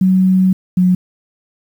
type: tone pair in turn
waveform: sine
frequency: 186.9 / 182.21 Hz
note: F#3 / F#3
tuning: +18 / -26 cents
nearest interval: unison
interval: 44 cents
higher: first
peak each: -8 dBFS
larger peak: neither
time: 0.01-0.53 / 0.77-0.95 s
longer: first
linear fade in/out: 5 ms
effects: 7-bit